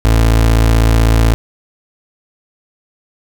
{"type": "tone", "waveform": "30% pulse", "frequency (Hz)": 56, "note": "A1", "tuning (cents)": 31, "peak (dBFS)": -5, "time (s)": [0.05, 1.34], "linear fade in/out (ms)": 0, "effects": []}